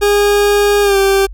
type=tone with pitch glide; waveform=40% pulse; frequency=409.3 to 391.3 Hz; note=G#4 to G4; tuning=-25 to -3 cents; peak=-8 dBFS; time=0.01-1.27 s; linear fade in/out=20 ms; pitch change=-78 cents; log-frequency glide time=0.82-0.97 s; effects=added 47 Hz sine -27 dBFS peak until 1.33 s